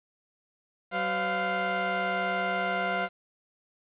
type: tone cluster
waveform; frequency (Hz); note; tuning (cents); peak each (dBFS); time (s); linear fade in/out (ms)
20% pulse; 189.7 / 509 / 699; F#3 / C5 / F5; +43 / -48 / +1; -30 / -29 / -23; 0.91-3.09; 50
effects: resampled to 8000 Hz + 9-bit